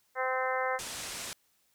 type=harmonic tone; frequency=258.6 Hz; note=C4; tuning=20 cents flat; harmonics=2 / 3 / 4 / 5 / 6 / 7 / 8; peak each=-33 / -35 / -36 / -37 / -38 / -38 / -39 dBFS; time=0.15-0.8 s; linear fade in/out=50 ms
type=low-pass noise; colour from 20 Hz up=white; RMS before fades=-40 dBFS; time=0.79-1.33 s; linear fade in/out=0 ms; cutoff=9500 Hz; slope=24 dB/octave
effects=white hiss -71 dBFS RMS until 1.74 s